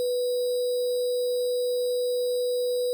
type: tone with sample-and-hold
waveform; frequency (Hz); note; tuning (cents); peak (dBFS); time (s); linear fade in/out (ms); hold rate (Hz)
sine; 493.9; B4; 0; -23; 0-2.93; 0; 4410
effects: none